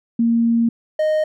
sine / triangle tone pair in turn, 231.8 / 618.8 Hz, A#3 / D#5, -10 / -10 cents, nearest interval octave + perfect fourth, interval 1700 cents, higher second, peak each -13 dBFS, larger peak neither, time 0.19-0.69 / 0.99-1.24 s, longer first, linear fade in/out 5 ms, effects none

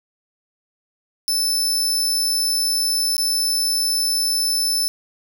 sawtooth tone with dropouts, 5274 Hz, E8, in tune, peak -15 dBFS, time 1.28-4.88 s, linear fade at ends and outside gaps 0 ms, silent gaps 3.167-3.18 s, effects none

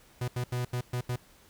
45% pulse tone bursts at uneven times, 123.47 Hz, B2, in tune, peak -29 dBFS, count 6, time 0.21-0.28 / 0.36-0.44 / 0.52-0.65 / 0.73-0.81 / 0.93-1.01 / 1.09-1.16 s, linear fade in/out 5 ms, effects pink hiss -59 dBFS RMS until 1.49 s

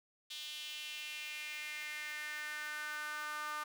sawtooth tone with high-pass filter sweep, 301.2 Hz, D4, 44 cents sharp, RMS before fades -43 dBFS, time 0.3-3.64 s, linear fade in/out 10 ms, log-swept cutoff 3400 to 1200 Hz, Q 3.9, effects none

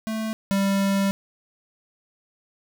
square tone pair in turn, 220 / 196.68 Hz, A3 / G3, 0 / +6 cents, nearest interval major second, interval 194 cents, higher first, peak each -26 / -20 dBFS, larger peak second, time 0.07-0.33 / 0.51-1.11 s, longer second, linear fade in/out 0 ms, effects none

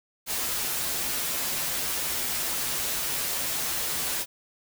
white noise with comb filter, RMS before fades -29 dBFS, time 0.26-4.26 s, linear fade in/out 50 ms, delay 10 ms, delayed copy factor -0.6, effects none

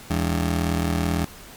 25% pulse ring-modulated tone, 123.47 Hz, B2, in tune, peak -14 dBFS, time 0.1-1.25 s, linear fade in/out 5 ms, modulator 42.7 Hz, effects pink hiss -43 dBFS RMS until 1.56 s + MP3 96 kbps

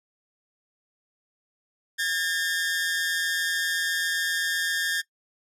sawtooth tone pair together, 1629 / 1796.6 Hz, G#6 / A6, -34 / +36 cents, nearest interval major second, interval 170 cents, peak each -24 dBFS, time 1.98-5.02 s, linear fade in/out 20 ms, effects noise-tail reverb RT60 0.1 s tail -20 dB re dry + resampled to 32000 Hz

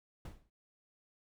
brown noise with exponential decay, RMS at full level -40 dBFS, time 0.25-0.5 s, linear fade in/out 5 ms, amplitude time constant 54 ms, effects none

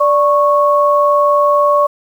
sine tone pair together, 585.2 / 1104 Hz, D5 / C#6, -6 / -7 cents, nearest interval major seventh, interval 1099 cents, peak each -11 dBFS, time 0-1.87 s, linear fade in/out 10 ms, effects 7-bit

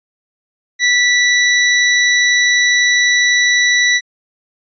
sawtooth tone, 1962 Hz, B6, 12 cents flat, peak -6 dBFS, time 0.79-4.01 s, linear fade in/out 50 ms, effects resampled to 16000 Hz

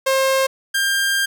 sawtooth tone pair in turn, 533 / 1597.2 Hz, C5 / G6, +32 / +32 cents, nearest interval octave + perfect fifth, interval 1900 cents, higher second, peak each -11 / -13 dBFS, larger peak first, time 0.06-0.47 / 0.74-1.26 s, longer second, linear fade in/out 10 ms, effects none

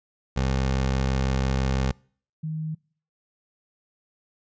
20% pulse / sine tone pair in turn, 66 / 156.98 Hz, C2 / D#3, +16 / +16 cents, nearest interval octave + minor third, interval 1500 cents, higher second, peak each -17 / -27 dBFS, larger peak first, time 0.36-1.92 / 2.43-2.75 s, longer first, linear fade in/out 10 ms, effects noise-tail reverb RT60 0.5 s tail -26 dB re dry + resampled to 16000 Hz

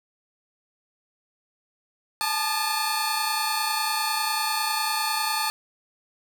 sawtooth tone cluster, 857 / 887 / 1215 / 4403 Hz, A5 / A5 / D#6 / C#8, -46 / +14 / -42 / -13 cents, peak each -26 / -26 / -26 / -26 dBFS, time 2.21-5.5 s, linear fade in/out 0 ms, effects none

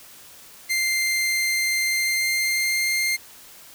sawtooth tone with pitch glide, 2093 to 2109 Hz, C7 to C7, 0 to +13 cents, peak -17 dBFS, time 0.69-3.17 s, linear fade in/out 20 ms, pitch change +13 cents, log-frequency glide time 1.83-2.9 s, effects white hiss -46 dBFS RMS until 3.74 s

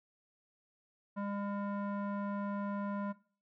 square tone with low-pass filter, 201.8 Hz, G#3, 49 cents flat, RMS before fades -38 dBFS, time 1.16-3.13 s, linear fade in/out 20 ms, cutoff 1200 Hz, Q 2.4, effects noise-tail reverb RT60 0.4 s tail -18 dB re dry

